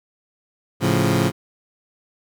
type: chord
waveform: 20% pulse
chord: A augmented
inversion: none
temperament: equal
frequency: 110 / 138.59 / 174.61 Hz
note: A2 / C#3 / E#3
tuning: 0 / 0 / 0 cents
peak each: -16 dBFS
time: 0.8-1.32 s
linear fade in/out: 50 ms
effects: none